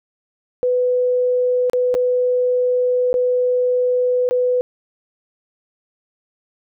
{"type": "tone with dropouts", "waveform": "sine", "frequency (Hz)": 498, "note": "B4", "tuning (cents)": 14, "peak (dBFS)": -14, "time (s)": [0.63, 4.61], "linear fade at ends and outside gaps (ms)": 0, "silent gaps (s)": [[1.698, 1.733], [1.942, 1.95], [3.13, 3.141], [4.29, 4.31]], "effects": []}